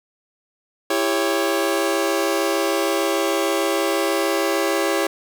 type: chord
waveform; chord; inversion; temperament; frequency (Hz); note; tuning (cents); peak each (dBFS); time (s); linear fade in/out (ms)
sawtooth; C# diminished; first; just; 332.6 / 399.1 / 554.4; E4 / G4 / C#5; +16 / +31 / 0; -19; 0.9-5.07; 5
effects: none